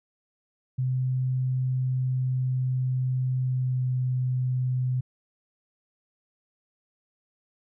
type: tone with pitch glide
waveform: sine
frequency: 128.6 to 127.27 Hz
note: C3 to C3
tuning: -30 to -48 cents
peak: -23 dBFS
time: 0.78-5.01 s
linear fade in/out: 10 ms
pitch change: -18 cents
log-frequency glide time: 3.41-3.86 s
effects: none